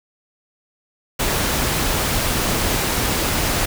pink noise, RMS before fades -20 dBFS, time 1.19-3.66 s, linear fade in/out 10 ms, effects none

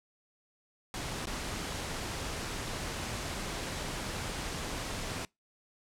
pink noise with dropouts, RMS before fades -37 dBFS, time 0.94-5.25 s, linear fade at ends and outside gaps 1 ms, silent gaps 1.256-1.27 s, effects noise-tail reverb RT60 0.2 s tail -25 dB re dry + low-pass 9000 Hz 12 dB/octave

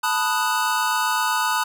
square chord, B dominant seventh, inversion third, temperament equal, 880 / 987.8 / 1244.5 / 1480 Hz, A5 / B5 / D#6 / F#6, 0 / 0 / 0 / 0 cents, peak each -26 dBFS, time 0.03-1.64 s, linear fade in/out 10 ms, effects none

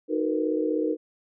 sine chord, B major seventh, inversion first, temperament equal with one note detuned, 311.1 / 370 / 457.6 / 493.9 Hz, D#4 / F#4 / A#4 / B4, 0 / 0 / -32 / 0 cents, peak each -26 / -32 / -28 / -30 dBFS, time 0.08-0.97 s, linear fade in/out 50 ms, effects none

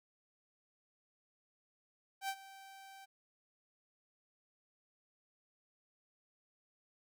sawtooth tone with ADSR envelope, 778 Hz, G5, 13 cents flat, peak -31 dBFS, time 2.21-3.06 s, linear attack 77 ms, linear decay 61 ms, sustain -18 dB, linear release 20 ms, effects none

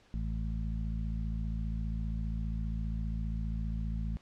harmonic tone, 55 Hz, A1, in tune, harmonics 1 / 2 / 3 / 4, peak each -33 / -41 / -40 / -43 dBFS, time 0.14-4.17 s, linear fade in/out 0 ms, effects pink hiss -63 dBFS RMS until 4.21 s + low-pass 5000 Hz 12 dB/octave

